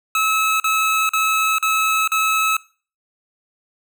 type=tone bursts; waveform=25% pulse; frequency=1295 Hz; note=E6; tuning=31 cents flat; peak=-12 dBFS; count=5; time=0.15-2.568 s; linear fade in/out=2 ms; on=450 ms; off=42 ms; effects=noise-tail reverb RT60 0.4 s tail -22 dB re dry